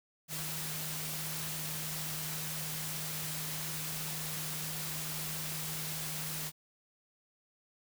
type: tone in noise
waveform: sine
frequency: 155.56 Hz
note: D#3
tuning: in tune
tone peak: -43 dBFS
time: 0.28-6.52 s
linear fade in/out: 50 ms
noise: white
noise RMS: -39 dBFS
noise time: 0.28-6.52 s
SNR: -7 dB
effects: none